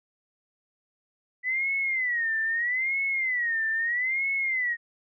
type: tone with vibrato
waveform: sine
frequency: 1975.5 Hz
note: B6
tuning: in tune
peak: -24 dBFS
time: 1.43-4.77 s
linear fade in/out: 50 ms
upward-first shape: sine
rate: 0.78 Hz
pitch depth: 180 cents each way
effects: none